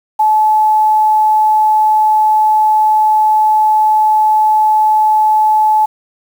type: tone with quantisation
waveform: sine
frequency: 861 Hz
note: A5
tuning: 38 cents flat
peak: -7 dBFS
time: 0.19-5.86 s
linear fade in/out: 10 ms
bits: 6
effects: none